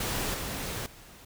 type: noise with level steps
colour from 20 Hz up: pink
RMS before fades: -31 / -35 / -51 dBFS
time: 0-1.25 s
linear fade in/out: 5 ms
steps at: 0.34 / 0.86 s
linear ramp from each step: 2 ms
effects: none